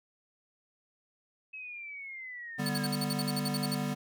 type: linear sweep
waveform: sine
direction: down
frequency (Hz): 2578 to 1588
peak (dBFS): -40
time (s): 1.53-2.87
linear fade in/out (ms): 10
type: chord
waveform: square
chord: G major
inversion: second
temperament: equal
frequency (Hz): 146.83 / 196 / 246.9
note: D3 / G3 / B3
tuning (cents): 0 / 0 / 0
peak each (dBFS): -36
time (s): 2.58-3.95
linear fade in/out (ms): 20
type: tone bursts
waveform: sawtooth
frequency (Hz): 4458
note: C#8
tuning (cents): +9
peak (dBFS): -30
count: 13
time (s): 2.66-3.747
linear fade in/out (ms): 2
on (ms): 31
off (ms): 57
effects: none